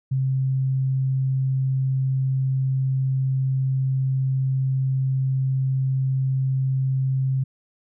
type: tone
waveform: sine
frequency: 132.6 Hz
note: C3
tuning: 23 cents sharp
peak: -19 dBFS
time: 0.11-7.44 s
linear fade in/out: 10 ms
effects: none